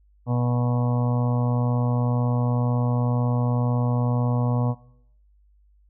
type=harmonic tone; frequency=122 Hz; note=B2; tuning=21 cents flat; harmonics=1 / 2 / 4 / 5 / 6 / 7 / 8 / 9; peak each=-21 / -27 / -33 / -35 / -37 / -38 / -39 / -40 dBFS; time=0.26-4.75 s; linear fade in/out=50 ms; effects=noise-tail reverb RT60 0.7 s tail -19 dB re dry + added 50 Hz sine -55 dBFS peak until 5.89 s